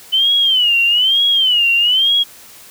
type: tone with vibrato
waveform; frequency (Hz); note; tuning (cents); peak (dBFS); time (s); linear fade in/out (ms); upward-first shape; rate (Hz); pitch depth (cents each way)
sine; 3021; F#7; +35; -10; 0.12-2.24; 20; sine; 1.1; 160
effects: white hiss -40 dBFS RMS until 2.7 s